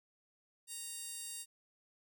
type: tone with high-pass filter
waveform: 15% pulse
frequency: 932.3 Hz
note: A#5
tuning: in tune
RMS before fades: -45 dBFS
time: 0.67-1.46 s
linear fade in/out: 50 ms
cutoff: 6700 Hz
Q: 2
effects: none